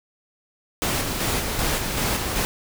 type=noise with tremolo; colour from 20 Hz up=pink; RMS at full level=-23 dBFS; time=0.82-2.45 s; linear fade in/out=0 ms; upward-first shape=square; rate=2.6 Hz; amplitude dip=35%; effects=none